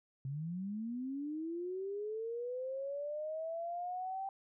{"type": "linear sweep", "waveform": "sine", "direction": "up", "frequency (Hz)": [130, 784], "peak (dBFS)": -37, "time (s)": [0.25, 4.29], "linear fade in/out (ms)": 2, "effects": []}